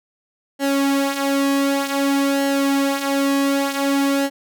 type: tone with flanger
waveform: sawtooth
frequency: 277.2 Hz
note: C#4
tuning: in tune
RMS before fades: -19 dBFS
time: 0.59-4.3 s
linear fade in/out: 50 ms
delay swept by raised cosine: 0.82 to 5.02 ms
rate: 0.54 Hz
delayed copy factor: -0.6
effects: none